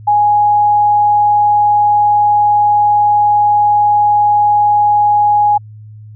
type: tone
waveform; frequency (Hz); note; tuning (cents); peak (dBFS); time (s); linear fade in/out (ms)
sine; 830.6; G#5; 0; -7; 0.07-5.58; 10
effects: added 107 Hz sine -31 dBFS peak until 6.15 s